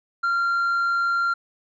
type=tone with tanh clipping; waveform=triangle; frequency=1383 Hz; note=F6; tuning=17 cents flat; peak=-20 dBFS; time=0.23-1.34 s; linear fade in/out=10 ms; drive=7 dB; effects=none